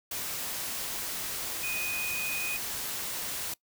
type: tone in noise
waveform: sine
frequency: 2489 Hz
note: D#7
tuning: in tune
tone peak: -32 dBFS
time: 1.63-2.57 s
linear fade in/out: 5 ms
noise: white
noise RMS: -35 dBFS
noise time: 0.11-3.54 s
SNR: 0 dB
effects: noise-tail reverb RT60 0.1 s tail -22 dB re dry